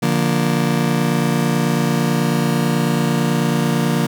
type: chord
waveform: 35% pulse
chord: Bb major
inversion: first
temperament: just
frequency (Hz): 145.68 / 174.81 / 233.1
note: D3 / F3 / Bb3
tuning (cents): -14 / +2 / 0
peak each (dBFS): -18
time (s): 0.02-4.07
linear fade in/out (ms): 10
effects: none